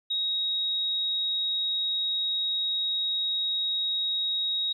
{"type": "tone", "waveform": "sine", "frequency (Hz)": 3785, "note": "A#7", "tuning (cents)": 26, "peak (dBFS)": -25, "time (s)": [0.1, 4.73], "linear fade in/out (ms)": 10, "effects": ["11-bit"]}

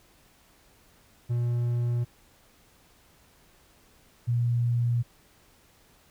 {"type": "tone pair in turn", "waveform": ["triangle", "sine"], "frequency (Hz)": [120, 119.47], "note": ["B2", "A#2"], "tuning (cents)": [-49, 43], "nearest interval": "unison", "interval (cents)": 8, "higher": "first", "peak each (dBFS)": -22, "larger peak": "neither", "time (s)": [[1.29, 2.05], [4.27, 5.03]], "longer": "neither", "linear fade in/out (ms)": 20, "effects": ["pink hiss -60 dBFS RMS until 6.1 s"]}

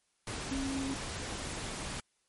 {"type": "tone in noise", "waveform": "sine", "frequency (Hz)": 270, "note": "C#4", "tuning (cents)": -45, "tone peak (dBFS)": -33, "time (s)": [0.51, 0.94], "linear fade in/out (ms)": 2, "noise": "pink", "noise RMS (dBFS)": -39, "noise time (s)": [0.27, 2], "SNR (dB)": 3, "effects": ["white hiss -75 dBFS RMS until 2.28 s", "MP3 48 kbps"]}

